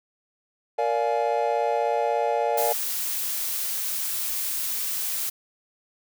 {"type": "chord", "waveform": "triangle", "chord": "Bb dominant seventh", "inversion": "none", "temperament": "just", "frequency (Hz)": [466.2, 582.7, 699.2, 839.1], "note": ["Bb4", "D5", "F5", "Ab5"], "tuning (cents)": [0, -14, 2, 18], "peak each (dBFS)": -25, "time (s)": [0.78, 2.73], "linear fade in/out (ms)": 10}
{"type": "noise", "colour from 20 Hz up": "blue", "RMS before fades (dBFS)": -28, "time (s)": [2.57, 5.3], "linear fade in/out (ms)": 10}
{"effects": []}